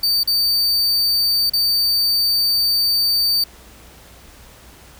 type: tone with dropouts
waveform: 45% pulse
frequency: 4600 Hz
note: D8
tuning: 37 cents flat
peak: -14 dBFS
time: 0.03-3.44 s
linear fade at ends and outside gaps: 5 ms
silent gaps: 0.234-0.274 / 1.498-1.534 s
effects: added 60 Hz sine -48 dBFS peak until 4.99 s + pink hiss -45 dBFS RMS until 4.99 s